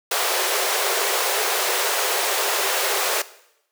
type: high-pass noise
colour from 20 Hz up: pink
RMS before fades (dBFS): -22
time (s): 0.11-3.22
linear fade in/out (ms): 5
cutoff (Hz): 370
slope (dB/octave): 96
effects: noise-tail reverb RT60 0.8 s tail -17 dB re dry